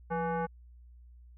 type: tone with frequency modulation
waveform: sine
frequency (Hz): 174.61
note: F3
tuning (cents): 0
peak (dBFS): -29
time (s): 0.1-0.47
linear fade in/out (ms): 20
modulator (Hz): 662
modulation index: 1.5
effects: added 60 Hz sine -51 dBFS peak until 1.37 s